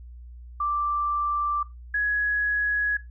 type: tone pair in turn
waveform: sine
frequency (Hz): 1174.7 / 1674.8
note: D6 / G#6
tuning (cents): 0 / +14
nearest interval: tritone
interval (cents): 614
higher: second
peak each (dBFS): -23 / -21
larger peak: second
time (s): 0.6-1.63 / 1.94-2.97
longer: neither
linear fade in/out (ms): 5
effects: noise-tail reverb RT60 0.2 s tail -17 dB re dry + added 60 Hz sine -40 dBFS peak until 3.1 s